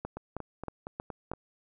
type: two click trains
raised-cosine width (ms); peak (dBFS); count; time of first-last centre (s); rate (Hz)
1; -21 / -24; 5 / 6; 0.05-1.316 / 0.17-1.336; 3.16 / 4.29
effects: none